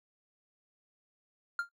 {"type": "tone with exponential decay", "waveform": "triangle", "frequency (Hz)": 1396.9, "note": "F6", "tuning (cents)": 0, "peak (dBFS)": -24, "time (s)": [1.59, 1.69], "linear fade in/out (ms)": 2, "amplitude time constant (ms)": 21, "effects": ["noise-tail reverb RT60 0.1 s tail -19 dB re dry"]}